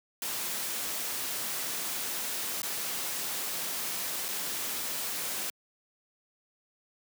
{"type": "noise with dropouts", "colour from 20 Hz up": "white", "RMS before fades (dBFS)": -34, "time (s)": [0.22, 5.5], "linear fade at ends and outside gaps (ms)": 1, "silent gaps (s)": [[2.619, 2.631], [4.283, 4.287]], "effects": ["high-pass 150 Hz 12 dB/octave"]}